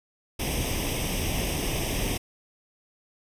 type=noise with comb filter; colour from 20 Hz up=pink; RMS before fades=-28 dBFS; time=0.39-2.18 s; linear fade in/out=10 ms; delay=0.35 ms; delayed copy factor=+0.75; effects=resampled to 32000 Hz